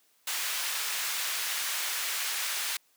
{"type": "high-pass noise", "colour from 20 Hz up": "pink", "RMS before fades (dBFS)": -32, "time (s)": [0.27, 2.77], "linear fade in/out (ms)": 5, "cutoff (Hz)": 1600, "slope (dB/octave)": 12, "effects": ["white hiss -67 dBFS RMS until 2.96 s", "high-pass 200 Hz 12 dB/octave"]}